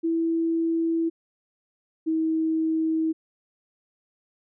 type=tone pair in turn; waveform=sine; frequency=329.6 / 320.2 Hz; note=E4 / D#4; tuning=0 / +50 cents; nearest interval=minor second; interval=50 cents; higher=first; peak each=-21 dBFS; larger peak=neither; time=0.03-1.1 / 2.06-3.13 s; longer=neither; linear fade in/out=20 ms; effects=none